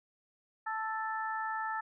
harmonic tone, 440 Hz, A4, in tune, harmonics 2 / 3 / 4, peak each -36 / -38 / -39 dBFS, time 0.66-1.81 s, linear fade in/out 10 ms, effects none

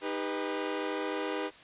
sawtooth chord, Eb augmented, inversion none, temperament equal with one note detuned, 311.1 / 400.2 / 493.9 Hz, Eb4 / G4 / B4, 0 / +36 / 0 cents, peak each -32 dBFS, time 0.01-1.51 s, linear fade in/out 50 ms, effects white hiss -53 dBFS RMS until 1.63 s + resampled to 8000 Hz

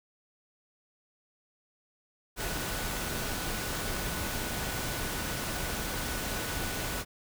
sine tone in noise, 1480 Hz, F#6, in tune, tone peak -44 dBFS, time 2.36-7.05 s, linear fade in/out 50 ms, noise pink, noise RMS -34 dBFS, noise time 2.36-7.05 s, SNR -13 dB, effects none

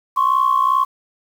sine tone pair together, 1051.5 / 1114 Hz, C6 / C#6, +8 / +8 cents, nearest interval minor second, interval 100 cents, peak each -15 dBFS, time 0.16-0.85 s, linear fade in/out 20 ms, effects tanh soft clip ceiling -7 dBFS + 7-bit

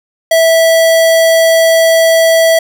square tone, 655 Hz, E5, 11 cents flat, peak -6 dBFS, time 0.31-2.59 s, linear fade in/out 5 ms, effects none

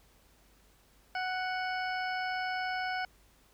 harmonic tone, 741 Hz, F#5, 2 cents sharp, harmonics 1 / 2 / 3 / 4 / 6 / 7, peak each -34 / -36 / -41 / -47 / -50 / -47 dBFS, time 1.15-3.05 s, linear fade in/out 2 ms, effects added 50 Hz sine -65 dBFS peak until 3.53 s + pink hiss -65 dBFS RMS until 3.53 s

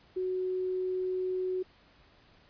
sine tone, 370 Hz, F#4, in tune, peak -29 dBFS, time 0.16-1.63 s, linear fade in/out 10 ms, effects pink hiss -61 dBFS RMS until 2.49 s + resampled to 11025 Hz

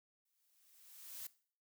blue noise with exponential growth, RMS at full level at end -45 dBFS, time 0.25-1.27 s, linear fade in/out 5 ms, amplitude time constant 220 ms, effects noise-tail reverb RT60 0.5 s tail -19 dB re dry

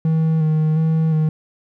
triangle tone with vibrato, 158 Hz, D#3, 27 cents sharp, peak -12 dBFS, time 0.05-1.29 s, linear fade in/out 2 ms, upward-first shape square, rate 1.4 Hz, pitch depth 23 cents each way, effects none

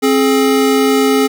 square tone pair together, 266.7 / 423.4 Hz, C4 / G#4, +33 / +33 cents, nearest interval minor sixth, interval 800 cents, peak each -13 dBFS, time 0.02-1.28 s, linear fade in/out 20 ms, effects none

